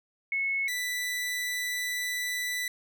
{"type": "tone pair in turn", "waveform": ["sine", "sawtooth"], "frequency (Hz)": [2193, 1979.2], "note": ["C#7", "B6"], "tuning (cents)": [-19, 3], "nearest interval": "major second", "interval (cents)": 178, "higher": "first", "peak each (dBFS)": -26, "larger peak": "neither", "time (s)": [[0.32, 0.68], [0.68, 2.68]], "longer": "second", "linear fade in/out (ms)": 2, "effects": []}